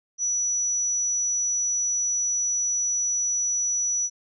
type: tone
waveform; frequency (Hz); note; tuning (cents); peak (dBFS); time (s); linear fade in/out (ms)
sine; 5900; F#8; -6; -22; 0.18-4.1; 50
effects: none